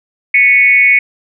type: tone with frequency modulation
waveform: sine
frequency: 2217 Hz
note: C#7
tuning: in tune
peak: -5 dBFS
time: 0.34-0.99 s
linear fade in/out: 5 ms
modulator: 244 Hz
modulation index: 0.64
effects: none